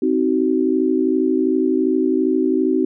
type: chord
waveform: sine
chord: C diminished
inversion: none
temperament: just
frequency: 261.6 / 314 / 376.7 Hz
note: C4 / Eb4 / Gb4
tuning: 0 / +16 / +31 cents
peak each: -19 dBFS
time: 0.02-2.85 s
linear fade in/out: 5 ms
effects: none